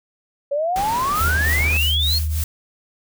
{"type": "exponential sweep", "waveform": "sine", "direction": "up", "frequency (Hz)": [551, 4406], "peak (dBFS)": -18, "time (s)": [0.51, 2.19], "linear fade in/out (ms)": 10}
{"type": "noise", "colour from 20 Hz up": "pink", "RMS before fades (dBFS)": -29, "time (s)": [0.76, 1.77], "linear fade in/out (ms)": 0}
{"type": "noise with tremolo", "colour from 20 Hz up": "blue", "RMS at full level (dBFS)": -26, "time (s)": [1.15, 2.44], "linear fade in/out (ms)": 2, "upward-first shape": "triangle", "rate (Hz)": 3.3, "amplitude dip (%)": 90}
{"type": "tone", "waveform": "sine", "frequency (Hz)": 77.6, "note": "D#2", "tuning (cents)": -4, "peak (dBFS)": -19, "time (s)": [1.2, 2.44], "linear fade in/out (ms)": 10}
{"effects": []}